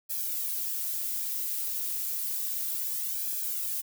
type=noise with flanger; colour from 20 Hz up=violet; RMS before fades=-32 dBFS; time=0.09-3.82 s; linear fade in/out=20 ms; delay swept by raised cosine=1.2 to 5 ms; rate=0.31 Hz; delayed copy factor=+0.95; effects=none